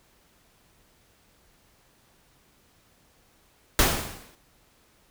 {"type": "noise with exponential decay", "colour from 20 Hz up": "pink", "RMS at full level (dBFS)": -17, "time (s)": [3.79, 4.35], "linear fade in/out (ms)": 0, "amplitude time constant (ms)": 120, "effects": ["pink hiss -62 dBFS RMS until 5.1 s"]}